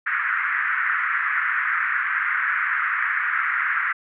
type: band-pass noise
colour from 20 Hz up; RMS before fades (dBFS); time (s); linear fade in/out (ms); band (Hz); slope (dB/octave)
pink; -23; 0.06-3.93; 10; 1300 to 2000; 48
effects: none